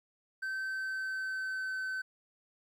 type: tone with pitch glide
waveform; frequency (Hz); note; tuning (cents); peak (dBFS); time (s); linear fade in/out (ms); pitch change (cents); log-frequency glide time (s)
triangle; 1545 to 1527.3; G6 to G6; -26 to -46; -32; 0.42-2.02; 10; -20; 0.64-1.78
effects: 12-bit